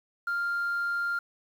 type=tone; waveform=sine; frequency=1396.9 Hz; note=F6; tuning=in tune; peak=-25 dBFS; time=0.27-1.19 s; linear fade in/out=5 ms; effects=tanh soft clip ceiling -24 dBFS + 9-bit